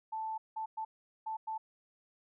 sine tone bursts at uneven times, 880 Hz, A5, in tune, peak -35 dBFS, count 5, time 0.12-0.38 / 0.56-0.66 / 0.77-0.85 / 1.26-1.37 / 1.47-1.58 s, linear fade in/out 10 ms, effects none

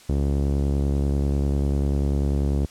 sawtooth tone with low-pass filter, 70.2 Hz, C#2, 22 cents sharp, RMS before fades -22 dBFS, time 0.09-2.66 s, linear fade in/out 5 ms, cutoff 420 Hz, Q 0.96, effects white hiss -49 dBFS RMS until 2.7 s + low-pass 9000 Hz 12 dB/octave

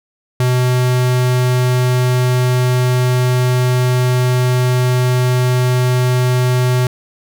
square tone, 125.7 Hz, B2, 31 cents sharp, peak -12 dBFS, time 0.4-6.87 s, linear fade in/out 2 ms, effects none

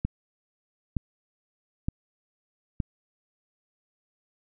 click train, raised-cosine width 5 ms, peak -14 dBFS, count 4, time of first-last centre 0.05-2.802 s, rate 1.09 Hz, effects none

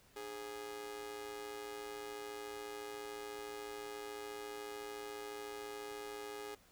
sawtooth tone with amplitude modulation, 413.8 Hz, G#4, 6 cents flat, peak -37 dBFS, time 0.16-6.55 s, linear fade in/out 5 ms, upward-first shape sine, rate 114 Hz, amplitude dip 70%, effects pink hiss -66 dBFS RMS until 6.71 s

